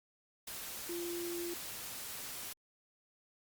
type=tone in noise; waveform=sine; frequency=345.5 Hz; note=F4; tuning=19 cents flat; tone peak=-38 dBFS; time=0.89-1.54 s; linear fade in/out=5 ms; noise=white; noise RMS=-44 dBFS; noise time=0.47-2.53 s; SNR=+3 dB; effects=Opus 48 kbps